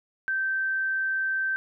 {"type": "tone", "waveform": "sine", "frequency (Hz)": 1555, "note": "G6", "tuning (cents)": -14, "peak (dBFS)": -24, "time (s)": [0.28, 1.56], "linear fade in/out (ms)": 0, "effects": []}